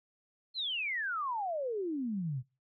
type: exponential sweep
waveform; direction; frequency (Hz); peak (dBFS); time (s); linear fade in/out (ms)
sine; down; 4278 to 119.8; -32; 0.54-2.43; 50
effects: noise-tail reverb RT60 0.3 s tail -23 dB re dry + AAC 64 kbps